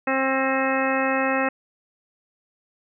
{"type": "harmonic tone with a mistuned harmonic", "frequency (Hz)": 266.1, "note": "C4", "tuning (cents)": 29, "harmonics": [1, 2, 3, 4, 5, 6, 7, 8, 10], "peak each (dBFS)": [-26, -25, -28, -31, -29, -33, -28, -35, -30], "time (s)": [0.07, 1.49], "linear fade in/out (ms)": 5, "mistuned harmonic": 10, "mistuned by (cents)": -54, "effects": []}